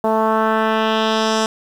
10% pulse tone with low-pass filter sweep, 220 Hz, A3, in tune, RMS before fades -17 dBFS, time 0.04-1.46 s, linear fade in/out 2 ms, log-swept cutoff 790 to 7000 Hz, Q 1.6, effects 7-bit

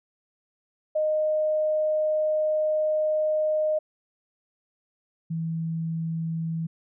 sine tone pair in turn, 617 / 163.42 Hz, D#5 / E3, -15 / -15 cents, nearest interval octave + major seventh, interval 2300 cents, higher first, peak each -21 / -26 dBFS, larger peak first, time 0.95-3.79 / 5.3-6.67 s, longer first, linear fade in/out 10 ms, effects none

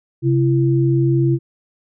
sine tone pair together, 133.66 / 336.8 Hz, C3 / E4, +37 / +37 cents, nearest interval octave + major third, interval 1600 cents, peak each -14 / -17 dBFS, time 0.22-1.39 s, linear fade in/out 50 ms, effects none

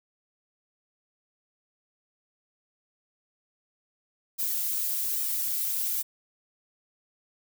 violet noise with flanger, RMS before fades -29 dBFS, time 4.38-6.03 s, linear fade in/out 20 ms, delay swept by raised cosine 1.6 to 3.9 ms, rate 1.2 Hz, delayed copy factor +0.9, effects none

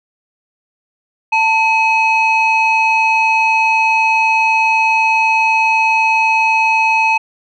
sine tone pair together, 892 / 2548 Hz, A5 / D#7, +23 / +41 cents, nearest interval octave + tritone, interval 1818 cents, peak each -11 dBFS, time 1.32-7.18 s, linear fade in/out 10 ms, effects tanh soft clip ceiling -6 dBFS

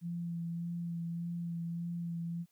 sine tone with vibrato, 170 Hz, F3, 46 cents flat, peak -35 dBFS, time 0.01-2.46 s, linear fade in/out 50 ms, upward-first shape sine, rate 1.7 Hz, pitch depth 18 cents each way, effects white hiss -75 dBFS RMS until 2.51 s

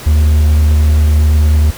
triangle tone, 75.8 Hz, D#2, 45 cents flat, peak -4 dBFS, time 0.06-1.71 s, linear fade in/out 10 ms, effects pink hiss -29 dBFS RMS until 1.77 s

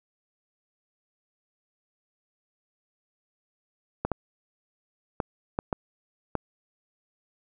clicks, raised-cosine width 1 ms, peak -12 dBFS, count 6, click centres 4.05 / 4.117 / 5.202 / 5.589 / 5.728 / 6.353 s, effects none

